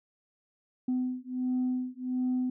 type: beating tone pair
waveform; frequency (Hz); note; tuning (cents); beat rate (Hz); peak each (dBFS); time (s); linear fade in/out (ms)
sine; 252.5 / 253.9; B3 / B3; +39 / +48; 1.4; -30; 0.88-2.5; 5
effects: tanh soft clip ceiling -23 dBFS